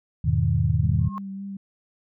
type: chord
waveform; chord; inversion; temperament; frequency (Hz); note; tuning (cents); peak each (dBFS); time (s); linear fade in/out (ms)
sine; E major seventh; none; equal; 82.41 / 103.83 / 123.47 / 155.56; E2 / G#2 / B2 / D#3; 0 / 0 / 0 / 0; -24; 0.24-1.09; 10
type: tone with vibrato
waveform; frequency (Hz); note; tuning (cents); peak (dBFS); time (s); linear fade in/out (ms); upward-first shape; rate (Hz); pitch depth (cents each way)
sine; 196; G3; 0; -31; 0.83-1.57; 5; sine; 3.6; 21
type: tone with exponential growth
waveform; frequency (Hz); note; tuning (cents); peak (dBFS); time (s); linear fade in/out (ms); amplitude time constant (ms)
sine; 1076; C6; +48; -27; 0.99-1.18; 0; 41
effects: none